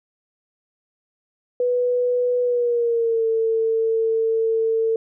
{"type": "tone with pitch glide", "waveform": "sine", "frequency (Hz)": [492.5, 449], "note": ["B4", "A4"], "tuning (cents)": [-5, 35], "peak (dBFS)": -17, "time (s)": [1.6, 4.96], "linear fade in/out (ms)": 2, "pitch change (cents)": -160, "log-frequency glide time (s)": [2.42, 3.27], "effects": []}